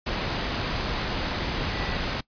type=tone in noise; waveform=sine; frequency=1963 Hz; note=B6; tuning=11 cents flat; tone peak=-39 dBFS; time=1.74-1.97 s; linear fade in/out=10 ms; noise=pink; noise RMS=-28 dBFS; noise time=0.06-2.21 s; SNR=-14 dB; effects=noise-tail reverb RT60 0.1 s tail -21 dB re dry + resampled to 11025 Hz